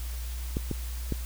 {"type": "clicks", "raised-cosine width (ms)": 3, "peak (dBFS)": -16, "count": 3, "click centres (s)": [0.569, 0.713, 1.123], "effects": ["added 60 Hz sine -32 dBFS peak until 1.25 s", "white hiss -45 dBFS RMS until 1.25 s"]}